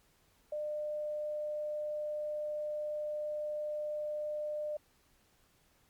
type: tone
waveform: sine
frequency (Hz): 601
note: D5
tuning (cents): +40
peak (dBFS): -34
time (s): 0.52-4.77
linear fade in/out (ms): 5
effects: pink hiss -69 dBFS RMS until 5.89 s + MP3 96 kbps